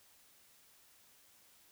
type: silence
effects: white hiss -65 dBFS RMS until 1.71 s